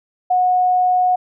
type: tone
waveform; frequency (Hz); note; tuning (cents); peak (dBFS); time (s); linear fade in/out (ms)
sine; 730; F#5; -24; -12; 0.3-1.16; 10
effects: none